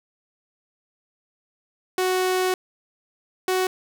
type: tone pair in turn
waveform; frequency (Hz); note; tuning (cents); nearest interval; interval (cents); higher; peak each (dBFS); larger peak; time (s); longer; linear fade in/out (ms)
sawtooth; 370 / 371.7; F#4 / F#4; 0 / +8; unison; 8; second; -16; neither; 1.98-2.54 / 3.48-3.67; first; 2
effects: none